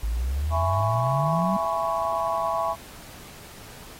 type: exponential sweep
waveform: sine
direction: up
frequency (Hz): 51.91 to 198.8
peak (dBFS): -23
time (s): 0.03-1.57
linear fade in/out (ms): 5
type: chord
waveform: sine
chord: C# minor seventh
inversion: first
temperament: just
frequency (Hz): 665.2 / 831.5 / 997.9 / 1108.7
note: E5 / G#5 / B5 / C#6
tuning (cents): +16 / +2 / +18 / 0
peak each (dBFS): -27 / -30 / -29 / -28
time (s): 0.5-2.76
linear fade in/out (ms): 50
type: clicks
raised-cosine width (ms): 1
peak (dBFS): -30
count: 6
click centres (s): 1.067 / 1.198 / 1.335 / 1.646 / 2.02 / 2.128
effects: pink hiss -45 dBFS RMS until 3.99 s + AAC 48 kbps